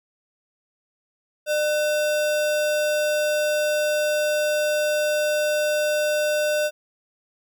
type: tone with sample-and-hold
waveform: sine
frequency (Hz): 600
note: D5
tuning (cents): +37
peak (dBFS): -19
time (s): 1.46-6.71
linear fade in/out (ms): 50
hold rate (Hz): 2100
effects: none